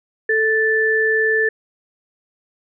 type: tone pair together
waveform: sine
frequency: 439.5 / 1758 Hz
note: A4 / A6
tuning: -2 / -2 cents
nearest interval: 2 octaves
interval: 2400 cents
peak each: -18 / -16 dBFS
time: 0.29-1.49 s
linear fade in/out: 5 ms
effects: none